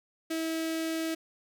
sawtooth tone with notch filter, 323.7 Hz, E4, 31 cents flat, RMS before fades -32 dBFS, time 0.3-1.15 s, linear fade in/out 10 ms, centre 1000 Hz, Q 1.6, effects none

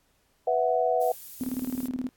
sine chord, B suspended fourth, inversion none, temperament equal, 493.9 / 659.3 / 740 Hz, B4 / E5 / F#5, 0 / 0 / 0 cents, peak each -26 dBFS, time 0.47-1.12 s, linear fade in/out 5 ms
violet noise, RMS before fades -42 dBFS, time 1.01-1.88 s, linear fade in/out 5 ms
sine tone with tremolo, 254.2 Hz, C4, 50 cents flat, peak -26 dBFS, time 1.41-2.09 s, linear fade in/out 0 ms, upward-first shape square, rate 19 Hz, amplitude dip 75%
effects pink hiss -68 dBFS RMS until 2.16 s + AAC 64 kbps

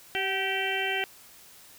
harmonic tone with a mistuned harmonic, 387.5 Hz, G4, 20 cents flat, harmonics 1 / 2 / 4 / 5 / 6 / 7 / 8, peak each -34 / -34 / -34 / -34 / -34 / -34 / -34 dBFS, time 0.15-1.04 s, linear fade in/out 0 ms, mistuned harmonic 2, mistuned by -37 cents, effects white hiss -52 dBFS RMS until 1.78 s

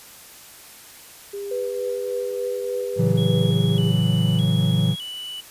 sine tone, 401.9 Hz, G4, 43 cents sharp, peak -28 dBFS, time 1.33-3.92 s, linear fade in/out 10 ms
sine tone with tremolo, 493.9 Hz, B4, in tune, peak -23 dBFS, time 1.51-3.51 s, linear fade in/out 5 ms, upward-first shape triangle, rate 3.4 Hz, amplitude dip 40%
triangle chord, F# minor seventh, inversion first, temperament equal with one note detuned, 112.12 / 138.59 / 164.81 / 185 Hz, A2 / C#3 / E3 / F#3, +33 / 0 / 0 / 0 cents, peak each -20 / -21 / -19 / -22 dBFS, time 2.96-4.96 s, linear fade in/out 50 ms
triangle tone with vibrato, 3136 Hz, G7, in tune, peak -29 dBFS, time 3.17-5.41 s, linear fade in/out 10 ms, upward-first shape square, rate 0.82 Hz, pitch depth 97 cents each way
effects white hiss -44 dBFS RMS until 5.5 s + resampled to 32000 Hz

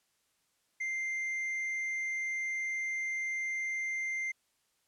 triangle tone with tanh clipping, 2093 Hz, C7, in tune, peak -33 dBFS, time 0.8-4.32 s, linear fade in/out 10 ms, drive 8 dB, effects white hiss -75 dBFS RMS until 4.87 s + low-pass 11000 Hz 12 dB/octave

